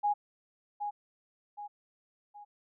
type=tone with echo; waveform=sine; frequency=826 Hz; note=G#5; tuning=10 cents flat; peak=-25 dBFS; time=0.03-0.14 s; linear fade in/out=20 ms; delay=770 ms; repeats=3; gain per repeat=-7 dB; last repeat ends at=2.45 s; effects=none